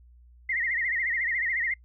sine tone with vibrato, 1975.5 Hz, B6, in tune, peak -25 dBFS, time 0.49-1.74 s, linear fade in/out 5 ms, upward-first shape sine, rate 14 Hz, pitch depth 130 cents each way, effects noise-tail reverb RT60 0.1 s tail -24 dB re dry + added 60 Hz sine -51 dBFS peak until 1.84 s

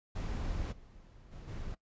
brown noise with level steps, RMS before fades -36 / -55 / -47 / -41 dBFS, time 0.15-1.75 s, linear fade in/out 10 ms, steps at 0.71 / 1.31 / 1.47 s, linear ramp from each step 20 ms, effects noise-tail reverb RT60 0.1 s tail -18 dB re dry + resampled to 16000 Hz

